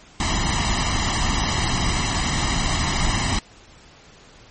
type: noise with comb filter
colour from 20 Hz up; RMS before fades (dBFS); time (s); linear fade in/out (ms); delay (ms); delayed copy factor
pink; -21; 0.2-3.39; 2; 1; +0.7
effects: pink hiss -48 dBFS RMS until 4.5 s + MP3 32 kbps